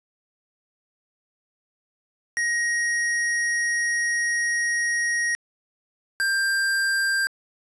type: tone pair in turn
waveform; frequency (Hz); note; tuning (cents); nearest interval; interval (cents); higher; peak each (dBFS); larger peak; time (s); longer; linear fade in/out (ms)
square; 1882 / 1586; A#6 / G6; +16 / +20; minor third; 296; first; -22 / -21; second; 2.37-5.35 / 6.2-7.27; first; 0
effects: resampled to 24000 Hz + 9-bit